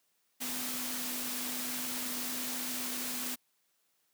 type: tone in noise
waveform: sine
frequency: 249.9 Hz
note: B3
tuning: 21 cents sharp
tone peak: -43 dBFS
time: 0.4-3.36 s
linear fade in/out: 20 ms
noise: white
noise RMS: -37 dBFS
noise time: 0.4-3.36 s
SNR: -9 dB
effects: white hiss -75 dBFS RMS until 4.13 s + high-pass 150 Hz 12 dB/octave